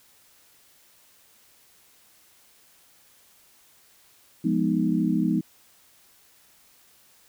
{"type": "chord", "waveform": "sine", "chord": "F half-diminished seventh", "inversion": "none", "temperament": "equal", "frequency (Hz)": [174.61, 207.7, 246.9, 311.1], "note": ["F3", "Ab3", "Cb4", "Eb4"], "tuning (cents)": [0, 0, 0, 0], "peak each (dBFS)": -26, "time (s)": [4.44, 5.41], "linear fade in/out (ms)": 10, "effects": ["white hiss -58 dBFS RMS until 7.28 s"]}